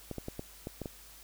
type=clicks; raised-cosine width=2 ms; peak=-24 dBFS; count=7; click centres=0.113 / 0.183 / 0.284 / 0.394 / 0.671 / 0.817 / 0.858 s; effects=added 50 Hz sine -58 dBFS peak until 1.23 s + white hiss -54 dBFS RMS until 1.23 s